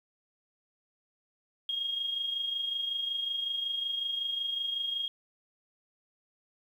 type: tone with amplitude modulation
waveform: sine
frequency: 3256 Hz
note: G#7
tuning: 35 cents flat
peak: -28 dBFS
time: 1.69-5.08 s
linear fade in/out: 2 ms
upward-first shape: sine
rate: 25.4 Hz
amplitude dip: 50%
effects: 10-bit